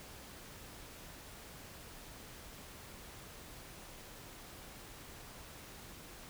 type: silence
effects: pink hiss -52 dBFS RMS until 6.29 s